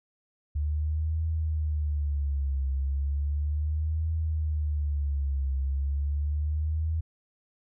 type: tone with vibrato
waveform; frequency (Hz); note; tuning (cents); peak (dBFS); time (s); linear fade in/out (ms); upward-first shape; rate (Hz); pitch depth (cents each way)
sine; 73.42; D2; 0; -25; 0.55-7.01; 10; triangle; 0.35; 160
effects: none